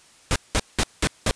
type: noise bursts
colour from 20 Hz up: pink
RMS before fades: -20 dBFS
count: 5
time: 0.31-1.31 s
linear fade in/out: 0 ms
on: 48 ms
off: 190 ms
effects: white hiss -53 dBFS RMS until 1.35 s + resampled to 22050 Hz